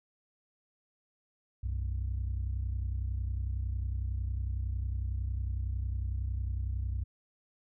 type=tone pair together; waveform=sine; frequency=63 / 93.96 Hz; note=B1 / F#2; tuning=+35 / +27 cents; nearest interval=perfect fifth; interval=692 cents; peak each=-31 / -34 dBFS; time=1.63-7.04 s; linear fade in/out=10 ms; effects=tanh soft clip ceiling -26 dBFS